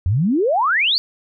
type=exponential sweep; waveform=sine; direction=up; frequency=82.4 to 4699 Hz; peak=-14 dBFS; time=0.06-0.98 s; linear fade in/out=0 ms; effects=none